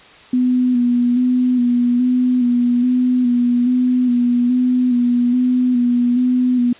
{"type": "tone with vibrato", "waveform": "sine", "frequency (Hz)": 246.9, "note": "B3", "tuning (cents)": 0, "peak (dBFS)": -12, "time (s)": [0.33, 6.73], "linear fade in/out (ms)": 5, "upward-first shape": "square", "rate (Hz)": 1.2, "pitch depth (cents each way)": 27, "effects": ["white hiss -43 dBFS RMS until 6.79 s", "resampled to 8000 Hz"]}